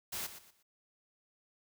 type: noise with echo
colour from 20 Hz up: white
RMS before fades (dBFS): -39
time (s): 0.12-0.27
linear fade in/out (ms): 10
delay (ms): 120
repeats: 3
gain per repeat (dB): -11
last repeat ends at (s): 0.63
effects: none